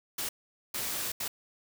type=noise bursts at uneven times; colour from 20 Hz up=white; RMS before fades=-34 dBFS; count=3; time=0.18-0.29 / 0.74-1.12 / 1.2-1.28 s; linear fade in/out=5 ms; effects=none